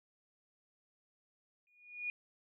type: tone with exponential growth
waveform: sine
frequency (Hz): 2447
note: D#7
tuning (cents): -29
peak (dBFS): -33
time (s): 1.67-2.1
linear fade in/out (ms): 1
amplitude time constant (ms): 92
effects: none